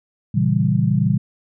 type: chord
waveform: sine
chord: A# diminished seventh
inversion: none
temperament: equal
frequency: 116.54 / 138.59 / 164.81 / 196 Hz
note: A#2 / C#3 / E3 / G3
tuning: 0 / 0 / 0 / 0 cents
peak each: -20 dBFS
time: 0.34-1.18 s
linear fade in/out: 10 ms
effects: none